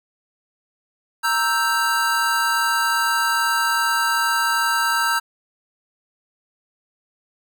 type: chord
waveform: square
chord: E diminished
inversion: second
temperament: equal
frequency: 932.3 / 1318.5 / 1568 Hz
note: Bb5 / E6 / G6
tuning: 0 / 0 / 0 cents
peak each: -24 / -23 / -22 dBFS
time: 1.23-5.2 s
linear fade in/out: 20 ms
effects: none